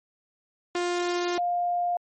sawtooth / sine tone pair in turn, 352.1 / 704.2 Hz, F4 / F5, +14 / +14 cents, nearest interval octave, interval 1200 cents, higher second, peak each -21 / -23 dBFS, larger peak first, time 0.75-1.38 / 1.38-1.97 s, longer first, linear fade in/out 2 ms, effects MP3 32 kbps

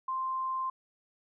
sine tone, 1046.5 Hz, C6, in tune, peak -30 dBFS, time 0.08-0.7 s, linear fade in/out 5 ms, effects none

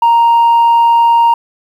sine tone, 932.3 Hz, A#5, in tune, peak -3 dBFS, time 0.02-1.34 s, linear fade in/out 5 ms, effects tanh soft clip ceiling -4 dBFS + 7-bit

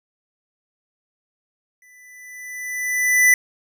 square tone with exponential growth, 1991 Hz, B6, 14 cents sharp, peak -10 dBFS, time 1.82-3.34 s, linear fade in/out 2 ms, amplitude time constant 330 ms, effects none

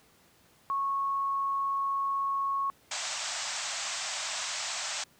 sine tone, 1101 Hz, C#6, 12 cents flat, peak -27 dBFS, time 0.7-2.7 s, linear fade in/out 0 ms
white band-pass noise, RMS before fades -35 dBFS, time 2.91-5.04 s, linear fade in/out 5 ms, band 580 to 8100 Hz, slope 96 dB/octave
effects pink hiss -62 dBFS RMS until 5.19 s + high-pass 80 Hz 12 dB/octave

